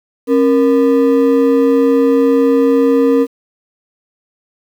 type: ring-modulated tone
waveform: triangle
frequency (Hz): 370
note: F#4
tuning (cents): 0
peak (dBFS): -3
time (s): 0.27-3.27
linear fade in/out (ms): 50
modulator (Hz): 99
effects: 7-bit